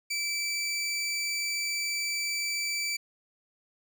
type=tone; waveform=20% pulse; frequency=2321 Hz; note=D7; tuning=21 cents flat; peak=-24 dBFS; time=0.1-2.97 s; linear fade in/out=10 ms; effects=none